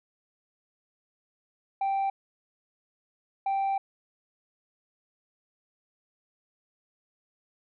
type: tone bursts at uneven times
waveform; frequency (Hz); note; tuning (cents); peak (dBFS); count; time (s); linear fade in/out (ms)
sine; 783; G5; -2; -22; 2; 1.81-2.1 / 3.46-3.78; 5
effects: tanh soft clip ceiling -24 dBFS